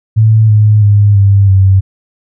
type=tone with pitch steps; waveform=sine; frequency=110 / 106.31 / 102.75 / 99.31 / 95.98 Hz; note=A2 / G#2 / G#2 / G2 / G2; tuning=0 / +41 / -18 / +23 / -36 cents; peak=-3 dBFS; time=0.16-1.81 s; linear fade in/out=20 ms; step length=330 ms; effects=none